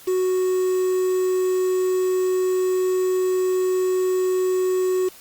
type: tone with quantisation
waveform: triangle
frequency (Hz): 370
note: F#4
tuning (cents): 0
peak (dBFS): -16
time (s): 0.07-5.09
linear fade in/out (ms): 10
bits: 6
effects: white hiss -46 dBFS RMS until 5.2 s + Opus 48 kbps